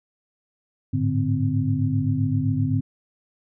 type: tone cluster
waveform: sine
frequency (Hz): 102.9 / 110.6 / 146.5 / 259.7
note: G#2 / A2 / D3 / C4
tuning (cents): -16 / +9 / -4 / -13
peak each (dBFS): -25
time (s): 0.93-2.81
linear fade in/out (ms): 10
effects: none